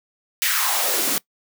white noise with high-pass filter sweep, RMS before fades -21 dBFS, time 0.42-1.18 s, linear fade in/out 0 ms, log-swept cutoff 2100 to 200 Hz, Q 3.3, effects noise-tail reverb RT60 0.1 s tail -22 dB re dry

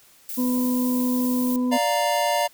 violet noise, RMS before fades -32 dBFS, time 0.29-1.56 s, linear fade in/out 0 ms
harmonic tone, 249.9 Hz, B3, 21 cents sharp, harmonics 1 / 2 / 4, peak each -20 / -33 / -36 dBFS, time 0.37-1.78 s, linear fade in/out 20 ms
square chord, Bb major, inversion first, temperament equal, 587.3 / 698.5 / 932.3 Hz, D5 / F5 / Bb5, 0 / 0 / 0 cents, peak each -25 dBFS, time 1.71-2.48 s, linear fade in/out 20 ms
effects white hiss -54 dBFS RMS until 2.53 s

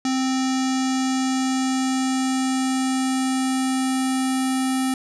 square tone with low-pass filter sweep, 261.6 Hz, C4, in tune, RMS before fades -22 dBFS, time 0.05-4.94 s, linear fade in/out 2 ms, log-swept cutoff 6300 to 10000 Hz, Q 2.6, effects none

